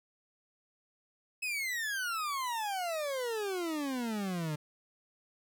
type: exponential sweep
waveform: 40% pulse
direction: down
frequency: 2596 to 146.83 Hz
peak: -32 dBFS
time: 1.42-4.56 s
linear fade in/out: 10 ms
effects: none